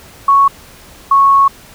sine tone pair in turn, 1108.7 / 1103.2 Hz, C#6 / C#6, 0 / -9 cents, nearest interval unison, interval 9 cents, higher first, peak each -5 dBFS, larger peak neither, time 0.28-0.48 / 1.11-1.48 s, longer second, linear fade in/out 5 ms, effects pink hiss -39 dBFS RMS until 1.74 s

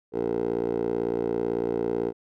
10% pulse tone with band-pass filter, 58 Hz, A#1, 8 cents flat, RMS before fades -27 dBFS, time 0.12-2.13 s, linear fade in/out 50 ms, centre 450 Hz, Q 5.4, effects none

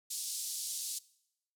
white band-pass noise, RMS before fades -39 dBFS, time 0.1-0.99 s, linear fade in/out 10 ms, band 4200 to 11000 Hz, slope 24 dB/octave, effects noise-tail reverb RT60 0.8 s tail -21 dB re dry

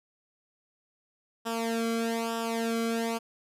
sawtooth tone with flanger, 228.8 Hz, A#3, 32 cents flat, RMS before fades -30 dBFS, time 1.45-3.19 s, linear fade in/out 20 ms, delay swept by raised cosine 0.46 to 1.12 ms, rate 1.1 Hz, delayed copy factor -0.85, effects resampled to 32000 Hz

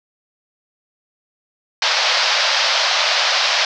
white band-pass noise, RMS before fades -17 dBFS, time 1.82-3.65 s, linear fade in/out 2 ms, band 550 to 5400 Hz, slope 48 dB/octave, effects none

